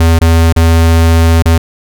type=tone with dropouts; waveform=square; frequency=82.5 Hz; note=E2; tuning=2 cents sharp; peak=-5 dBFS; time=0-1.58 s; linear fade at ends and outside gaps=5 ms; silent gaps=0.19-0.213 / 0.527-0.562 / 1.424-1.456 s; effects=none